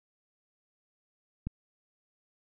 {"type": "click", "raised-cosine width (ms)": 5, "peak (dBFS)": -21, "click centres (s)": 1.47, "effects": []}